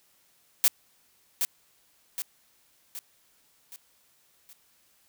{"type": "noise with echo", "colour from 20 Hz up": "blue", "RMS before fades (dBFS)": -20, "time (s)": [0.64, 0.68], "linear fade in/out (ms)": 0, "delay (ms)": 770, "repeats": 5, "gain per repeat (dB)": -6, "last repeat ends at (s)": 4.53, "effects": ["white hiss -65 dBFS RMS until 5.08 s"]}